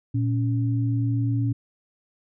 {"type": "tone pair together", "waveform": "sine", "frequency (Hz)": [116.1, 280.5], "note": ["A#2", "C#4"], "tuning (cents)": [-7, 21], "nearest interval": "octave + minor third", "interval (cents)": 1528, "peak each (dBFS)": [-21, -28], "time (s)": [0.14, 1.53], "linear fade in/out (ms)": 10, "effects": []}